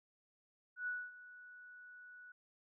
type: tone with ADSR envelope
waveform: sine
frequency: 1474 Hz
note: F#6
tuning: 7 cents flat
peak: -36 dBFS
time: 0.76-2.32 s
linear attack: 110 ms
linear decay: 240 ms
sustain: -17 dB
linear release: 4 ms
effects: none